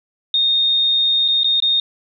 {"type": "tone with dropouts", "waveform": "sine", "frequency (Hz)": 3686, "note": "A#7", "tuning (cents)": -20, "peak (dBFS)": -13, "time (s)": [0.34, 1.8], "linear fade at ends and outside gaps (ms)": 2, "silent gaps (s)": [[1.281, 1.284], [1.434, 1.443], [1.602, 1.623]], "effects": []}